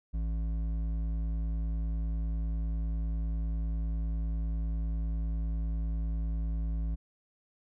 triangle tone with hard clipping, 55 Hz, A1, in tune, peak -31 dBFS, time 0.13-6.96 s, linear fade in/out 20 ms, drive 12 dB, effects none

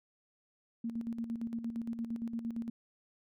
sine tone with tremolo, 230.9 Hz, A#3, 16 cents flat, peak -33 dBFS, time 0.84-2.7 s, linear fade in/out 5 ms, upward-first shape square, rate 8.7 Hz, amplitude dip 60%, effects none

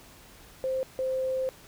sine tone pair in turn, 523.3 / 521.5 Hz, C5 / C5, 0 / -6 cents, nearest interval unison, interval 6 cents, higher first, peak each -26 dBFS, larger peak neither, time 0.64-0.83 / 0.99-1.49 s, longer second, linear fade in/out 0 ms, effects pink hiss -52 dBFS RMS until 1.67 s

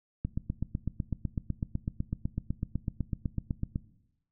click train, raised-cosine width 5 ms, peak -18 dBFS, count 29, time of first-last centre 0.25-3.759 s, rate 7.98 Hz, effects noise-tail reverb RT60 0.9 s tail -19 dB re dry

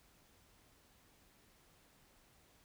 silence, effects pink hiss -68 dBFS RMS until 2.64 s

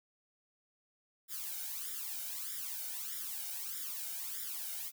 blue noise with flanger, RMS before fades -41 dBFS, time 1.28-4.92 s, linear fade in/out 50 ms, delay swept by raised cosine 0.56 to 1.36 ms, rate 1.6 Hz, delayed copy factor +0.95, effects none

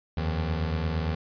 25% pulse beating tone pair, 79.3 / 88 Hz, D#2 / F2, +33 / +14 cents, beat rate 8.7 Hz, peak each -23 / -30 dBFS, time 0.17-1.15 s, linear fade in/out 5 ms, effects resampled to 11025 Hz

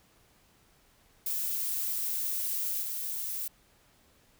violet noise with level steps, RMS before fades -32 / -35 dBFS, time 1.26-3.48 s, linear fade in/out 5 ms, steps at 2.81 s, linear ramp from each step 20 ms, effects pink hiss -64 dBFS RMS until 4.39 s

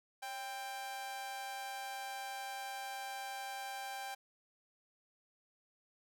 sawtooth tone with amplitude modulation, 789 Hz, G5, 11 cents sharp, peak -35 dBFS, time 0.22-4.15 s, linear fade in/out 10 ms, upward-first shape sine, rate 233 Hz, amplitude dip 55%, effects none

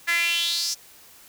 sawtooth tone with high-pass filter sweep, 340 Hz, F4, 46 cents flat, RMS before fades -24 dBFS, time 0.07-0.75 s, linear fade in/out 20 ms, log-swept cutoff 1800 to 5800 Hz, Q 5.2, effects white hiss -50 dBFS RMS until 1.28 s

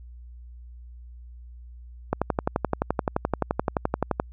click train, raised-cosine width 1 ms, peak -8 dBFS, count 25, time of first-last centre 2.13-4.199 s, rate 11.6 Hz, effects added 60 Hz sine -41 dBFS peak until 4.32 s

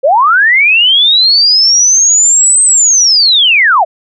sine linear two-way sweep, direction up then down, 493.9 to 8290 to 588 Hz, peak -4 dBFS, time 0.03-3.85 s, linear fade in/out 20 ms, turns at 2.63 s, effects none

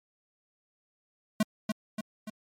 square tone with echo, 215.2 Hz, A3, 38 cents flat, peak -22 dBFS, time 1.4-1.43 s, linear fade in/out 5 ms, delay 290 ms, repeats 3, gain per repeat -5 dB, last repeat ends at 2.3 s, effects MP3 64 kbps

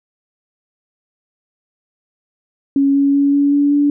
sine tone with pitch steps, 277.2 / 279.5 / 281.7 / 284 / 286.3 / 288.6 Hz, C#4 / C#4 / C#4 / C#4 / D4 / D4, 0 / +14 / +28 / +42 / -44 / -30 cents, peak -10 dBFS, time 2.76-3.9 s, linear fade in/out 2 ms, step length 190 ms, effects none

